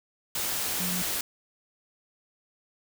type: tone in noise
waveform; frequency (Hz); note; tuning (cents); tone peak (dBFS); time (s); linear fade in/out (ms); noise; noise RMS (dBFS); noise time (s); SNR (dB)
sine; 180; F#3; -47; -32; 0.8-1.02; 2; white; -30; 0.35-1.21; -5
effects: none